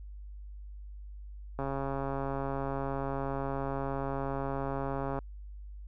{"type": "click train", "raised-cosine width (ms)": 1, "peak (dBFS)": -21, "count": 494, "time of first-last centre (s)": [1.59, 5.189], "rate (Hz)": 137, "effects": ["added 50 Hz sine -42 dBFS peak until 5.87 s"]}